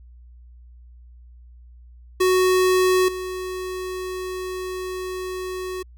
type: tone with level steps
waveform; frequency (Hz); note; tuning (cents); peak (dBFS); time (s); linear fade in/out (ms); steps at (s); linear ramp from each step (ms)
square; 370; F#4; 0; -16 / -28; 2.2-5.83; 10; 3.08; 5
effects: added 60 Hz sine -43 dBFS peak until 5.97 s